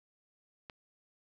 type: click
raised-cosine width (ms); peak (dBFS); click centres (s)
0.3; -29; 0.698
effects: none